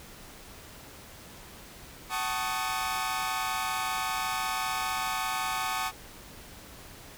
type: chord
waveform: sawtooth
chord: D# half-diminished seventh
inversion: first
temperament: equal with one note detuned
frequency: 754.2 / 880 / 1108.7 / 1244.5 Hz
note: F#5 / A5 / C#6 / D#6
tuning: +33 / 0 / 0 / 0 cents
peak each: -31 dBFS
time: 2.09-5.92 s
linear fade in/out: 50 ms
effects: pink hiss -48 dBFS RMS until 7.17 s